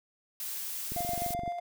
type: noise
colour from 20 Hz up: blue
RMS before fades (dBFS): -37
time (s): 0.4-1.34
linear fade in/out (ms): 2
type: click train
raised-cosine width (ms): 3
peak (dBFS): -27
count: 14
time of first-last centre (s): 0.92-1.478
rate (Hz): 23.3
type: tone with tremolo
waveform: triangle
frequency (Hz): 698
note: F5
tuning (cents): -1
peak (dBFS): -29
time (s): 0.96-1.6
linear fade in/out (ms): 10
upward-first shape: square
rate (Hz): 8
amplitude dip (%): 35
effects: none